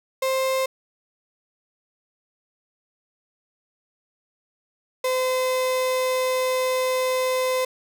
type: tone pair in turn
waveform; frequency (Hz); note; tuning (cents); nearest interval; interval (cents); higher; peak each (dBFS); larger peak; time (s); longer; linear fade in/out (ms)
35% pulse; 526 / 513.1; C5 / C5; +9 / -34; unison; 43; first; -19; neither; 0.22-0.66 / 5.04-7.65; second; 5
effects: none